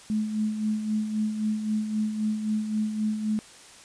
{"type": "tone with tremolo", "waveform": "sine", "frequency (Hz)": 214.8, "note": "A3", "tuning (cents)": -41, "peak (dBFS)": -22, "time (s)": [0.1, 3.39], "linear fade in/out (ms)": 0, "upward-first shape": "sine", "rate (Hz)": 3.8, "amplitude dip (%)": 55, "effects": ["white hiss -49 dBFS RMS until 3.84 s", "resampled to 22050 Hz"]}